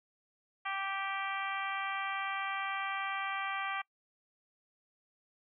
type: harmonic tone with a mistuned harmonic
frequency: 390.6 Hz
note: G4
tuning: 6 cents flat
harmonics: 2 / 3 / 4 / 5 / 6 / 7 / 8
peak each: -40 / -38 / -42 / -42 / -42 / -48 / -47 dBFS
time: 0.65-3.82 s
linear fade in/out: 10 ms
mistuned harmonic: 8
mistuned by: +22 cents
effects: noise-tail reverb RT60 0.1 s tail -25 dB re dry